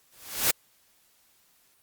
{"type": "noise with exponential growth", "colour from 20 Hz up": "white", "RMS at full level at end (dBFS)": -19, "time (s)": [0.12, 0.51], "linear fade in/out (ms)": 5, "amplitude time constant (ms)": 83, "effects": ["white hiss -64 dBFS RMS until 1.82 s", "Opus 48 kbps"]}